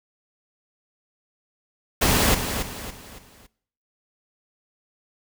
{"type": "noise with echo", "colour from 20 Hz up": "pink", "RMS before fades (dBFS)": -19, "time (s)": [2.01, 2.35], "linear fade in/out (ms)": 10, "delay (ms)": 280, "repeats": 4, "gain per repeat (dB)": -8, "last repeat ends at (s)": 3.47, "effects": ["noise-tail reverb RT60 0.6 s tail -21 dB re dry"]}